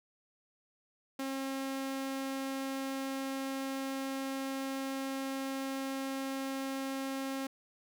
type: tone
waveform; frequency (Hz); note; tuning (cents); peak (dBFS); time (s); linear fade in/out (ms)
sawtooth; 269.3; C#4; -50; -31; 1.19-7.47; 5
effects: none